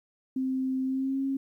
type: tone with pitch glide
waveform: sine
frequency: 261.6 to 270.8 Hz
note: C4 to C#4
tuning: 0 to -40 cents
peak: -26 dBFS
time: 0.36-1.37 s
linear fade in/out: 5 ms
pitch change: +60 cents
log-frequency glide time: 0.84-1.2 s
effects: 11-bit